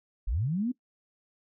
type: linear sweep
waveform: sine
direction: up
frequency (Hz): 36.14 to 261.6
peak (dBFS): -26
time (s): 0.27-0.72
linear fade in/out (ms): 10
effects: noise-tail reverb RT60 0.1 s tail -18 dB re dry

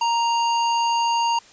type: tone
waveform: square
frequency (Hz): 933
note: A#5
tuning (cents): +1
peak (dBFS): -19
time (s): 0.01-1.39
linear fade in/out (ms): 5
effects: white hiss -49 dBFS RMS until 1.52 s + resampled to 16000 Hz

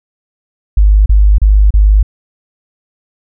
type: tone bursts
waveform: sine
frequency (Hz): 51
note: G#1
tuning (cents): -31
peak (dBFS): -3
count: 4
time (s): 0.77-2.029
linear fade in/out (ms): 5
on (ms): 290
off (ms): 33
effects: none

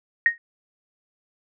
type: tone with exponential decay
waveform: sine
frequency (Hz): 1864.7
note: A#6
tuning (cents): 0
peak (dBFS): -10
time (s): 0.26-0.38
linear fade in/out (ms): 1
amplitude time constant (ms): 24
effects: none

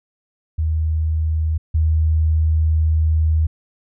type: tone pair in turn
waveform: sine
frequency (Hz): 79 / 79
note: D#2 / D#2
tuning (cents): +27 / +27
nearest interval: unison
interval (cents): 0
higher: neither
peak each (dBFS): -16 / -13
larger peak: second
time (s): 0.58-1.58 / 1.74-3.47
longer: second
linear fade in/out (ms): 10
effects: none

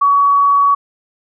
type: tone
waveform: sine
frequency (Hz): 1129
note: C#6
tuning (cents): +31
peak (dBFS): -8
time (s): 0.01-0.75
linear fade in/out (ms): 10
effects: none

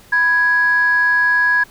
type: tone pair together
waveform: sine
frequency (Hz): 987.8 / 1663.9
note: B5 / G#6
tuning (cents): 0 / +3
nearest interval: major sixth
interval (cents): 903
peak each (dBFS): -20 / -11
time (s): 0.12-1.64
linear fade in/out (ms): 10
effects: tanh soft clip ceiling -6 dBFS + pink hiss -46 dBFS RMS until 1.7 s

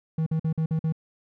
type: tone bursts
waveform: triangle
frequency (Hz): 159.6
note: D#3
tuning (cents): +44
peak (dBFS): -20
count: 6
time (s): 0.18-0.924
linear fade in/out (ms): 5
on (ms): 84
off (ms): 48
effects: none

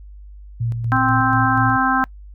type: tone with tremolo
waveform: sine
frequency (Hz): 116.54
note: A#2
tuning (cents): 0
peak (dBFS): -18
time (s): 0.6-1.77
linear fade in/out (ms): 10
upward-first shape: square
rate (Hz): 4.1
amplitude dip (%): 40
type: harmonic tone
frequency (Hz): 261.6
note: C4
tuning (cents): 0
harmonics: 1 / 3 / 4 / 5 / 6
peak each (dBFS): -21 / -21 / -21 / -21 / -21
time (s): 0.92-2.04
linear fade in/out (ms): 0
effects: noise-tail reverb RT60 0.1 s tail -25 dB re dry + added 50 Hz sine -36 dBFS peak until 2.34 s

